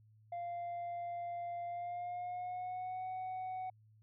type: tone with pitch glide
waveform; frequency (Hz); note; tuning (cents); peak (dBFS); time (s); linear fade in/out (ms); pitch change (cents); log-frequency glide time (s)
sine; 695 to 744.9; F5 to F#5; -9 to +11; -36; 0.32-3.7; 5; +120; 1.66-3.06
effects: tanh soft clip ceiling -38 dBFS + added 108 Hz sine -62 dBFS peak until 4.02 s